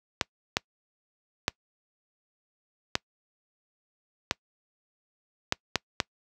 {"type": "clicks", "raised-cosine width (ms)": 0.2, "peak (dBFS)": -5, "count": 8, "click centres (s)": [0.212, 0.569, 1.481, 2.954, 4.311, 5.524, 5.757, 6.002], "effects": ["noise-tail reverb RT60 0.1 s tail -26 dB re dry", "high-pass 60 Hz 12 dB/octave"]}